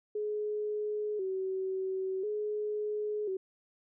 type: tone with vibrato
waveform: sine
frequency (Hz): 399.8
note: G4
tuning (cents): +34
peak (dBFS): -31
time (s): 0.15-3.37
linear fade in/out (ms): 5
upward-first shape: square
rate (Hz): 0.48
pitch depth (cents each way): 91
effects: none